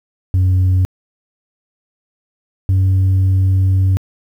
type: tone pair in turn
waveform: sine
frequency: 92.5 / 94.72 Hz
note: F#2 / F#2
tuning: 0 / +41 cents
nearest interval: unison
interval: 41 cents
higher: second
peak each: -7 dBFS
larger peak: neither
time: 0.34-0.85 / 2.69-3.97 s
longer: second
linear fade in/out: 0 ms
effects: tanh soft clip ceiling -9 dBFS + 8-bit